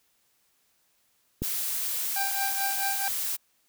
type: click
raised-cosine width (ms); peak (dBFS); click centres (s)
3; -17; 1.42
type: noise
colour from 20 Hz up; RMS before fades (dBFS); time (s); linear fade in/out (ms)
blue; -30; 1.42-3.37; 20
type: tone with tremolo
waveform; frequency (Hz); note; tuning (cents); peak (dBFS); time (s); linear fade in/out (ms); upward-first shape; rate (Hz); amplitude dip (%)
25% pulse; 788; G5; +9; -23; 2.16-3.08; 2; triangle; 4.6; 80
effects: white hiss -69 dBFS RMS until 3.68 s